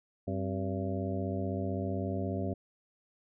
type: harmonic tone with a mistuned harmonic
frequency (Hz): 96.1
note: G2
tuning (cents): -34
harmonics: 1 / 2 / 3 / 4 / 5 / 6 / 7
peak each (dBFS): -35 / -37 / -38 / -40 / -45 / -41 / -42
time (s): 0.27-2.54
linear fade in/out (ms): 10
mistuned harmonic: 3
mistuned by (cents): -130
effects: none